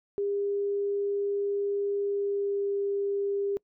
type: tone with pitch glide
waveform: sine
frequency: 403 to 400.4 Hz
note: G4 to G4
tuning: +48 to +37 cents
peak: -26 dBFS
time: 0.18-3.57 s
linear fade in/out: 0 ms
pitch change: -11 cents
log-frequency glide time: 2.02-2.74 s
effects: noise-tail reverb RT60 0.1 s tail -25 dB re dry